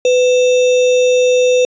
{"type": "tone with sample-and-hold", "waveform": "sine", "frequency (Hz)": 501, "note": "B4", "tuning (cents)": 25, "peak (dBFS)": -8, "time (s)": [0.05, 1.65], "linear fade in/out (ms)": 2, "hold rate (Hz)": 3150, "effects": ["resampled to 16000 Hz"]}